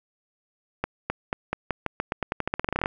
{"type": "accelerating click train", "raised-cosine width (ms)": 0.5, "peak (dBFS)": -10, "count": 22, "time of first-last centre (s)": [0.84, 2.859], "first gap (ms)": 260, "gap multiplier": 0.88, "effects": []}